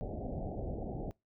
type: low-pass noise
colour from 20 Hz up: pink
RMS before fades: -39 dBFS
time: 0.01-1.11 s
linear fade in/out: 0 ms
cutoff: 780 Hz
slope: 96 dB/octave
effects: noise-tail reverb RT60 0.2 s tail -23 dB re dry